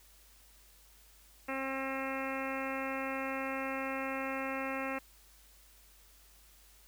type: harmonic tone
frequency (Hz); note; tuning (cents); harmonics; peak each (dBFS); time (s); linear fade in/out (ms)
267.6; C4; +39; 1 / 2 / 3 / 4 / 5 / 6 / 7 / 8 / 9 / 10; -40 / -40 / -44 / -44 / -44 / -47 / -45 / -45 / -47 / -46; 1.48-4.99; 10
effects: added 50 Hz sine -62 dBFS peak until 6.87 s + white hiss -62 dBFS RMS until 6.87 s